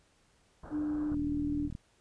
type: low-pass noise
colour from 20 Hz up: pink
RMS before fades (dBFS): -47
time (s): 0.63-1.15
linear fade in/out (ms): 5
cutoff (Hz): 1600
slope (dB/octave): 96
type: tone with pitch glide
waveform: sine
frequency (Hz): 300.1 to 292.4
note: D4 to D4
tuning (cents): +38 to -7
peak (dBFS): -30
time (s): 0.7-1.7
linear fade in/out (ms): 50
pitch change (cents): -45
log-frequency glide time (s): 1.1-1.16
type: click train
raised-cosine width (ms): 5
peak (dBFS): -28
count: 26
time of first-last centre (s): 1.12-1.751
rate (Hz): 39.6
effects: pink hiss -68 dBFS RMS until 2 s + resampled to 22050 Hz